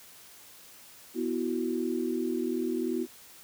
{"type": "chord", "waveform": "sine", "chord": "B suspended fourth", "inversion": "none", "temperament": "equal", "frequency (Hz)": [246.9, 329.6, 370], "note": ["B3", "E4", "F#4"], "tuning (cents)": [0, 0, 0], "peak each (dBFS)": -32, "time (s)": [1.14, 3.07], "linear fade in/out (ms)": 50, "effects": ["white hiss -52 dBFS RMS until 3.43 s", "high-pass 60 Hz 12 dB/octave"]}